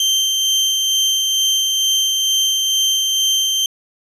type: tone with tremolo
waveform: 30% pulse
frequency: 3136 Hz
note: G7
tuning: in tune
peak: -10 dBFS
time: 0-3.66 s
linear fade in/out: 2 ms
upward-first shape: sine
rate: 2.2 Hz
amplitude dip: 25%
effects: resampled to 32000 Hz + 8-bit